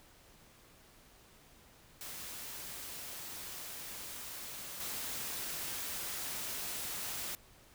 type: noise with level steps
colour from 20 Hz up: white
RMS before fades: -45 / -40 dBFS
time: 2.01-7.35 s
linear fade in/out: 0 ms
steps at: 4.8 s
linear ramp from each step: 2 ms
effects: pink hiss -61 dBFS RMS until 7.74 s